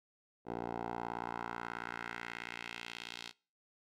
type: tone with band-pass filter sweep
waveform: 10% pulse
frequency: 58.4 Hz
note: A#1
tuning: 4 cents sharp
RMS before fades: -43 dBFS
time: 0.45-3.33 s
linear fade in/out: 50 ms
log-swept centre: 560 to 3900 Hz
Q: 1.8
effects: noise-tail reverb RT60 0.4 s tail -24 dB re dry